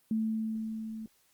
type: tone with level ramp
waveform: sine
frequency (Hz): 220.6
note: A3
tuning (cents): +5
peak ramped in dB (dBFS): -26 to -38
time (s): 0.11-1.06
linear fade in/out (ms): 2
effects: white hiss -68 dBFS RMS until 1.33 s + Opus 32 kbps